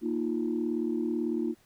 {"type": "chord", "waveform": "sine", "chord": "Bb suspended fourth", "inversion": "none", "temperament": "equal", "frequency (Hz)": [233.1, 311.1, 349.2], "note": ["Bb3", "Eb4", "F4"], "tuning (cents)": [0, 0, 0], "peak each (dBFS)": -31, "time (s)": [0.01, 1.55], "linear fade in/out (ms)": 50, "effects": ["tanh soft clip ceiling -19 dBFS", "pink hiss -64 dBFS RMS until 1.65 s"]}